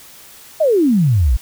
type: exponential sweep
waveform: sine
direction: down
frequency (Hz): 668 to 52.4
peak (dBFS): -10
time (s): 0.6-1.37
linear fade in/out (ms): 10
effects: white hiss -41 dBFS RMS until 1.41 s